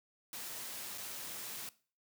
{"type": "noise with dropouts", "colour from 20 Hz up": "white", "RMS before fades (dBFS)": -44, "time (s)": [0.33, 1.69], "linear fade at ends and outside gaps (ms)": 1, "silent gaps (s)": [0.977, 0.981], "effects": ["noise-tail reverb RT60 0.4 s tail -19 dB re dry", "high-pass 100 Hz 12 dB/octave"]}